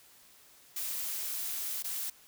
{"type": "noise with dropouts", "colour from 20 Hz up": "blue", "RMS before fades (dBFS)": -36, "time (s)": [0.76, 2.1], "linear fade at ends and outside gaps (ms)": 5, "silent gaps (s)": [1.825, 1.842], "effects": ["white hiss -59 dBFS RMS until 2.27 s"]}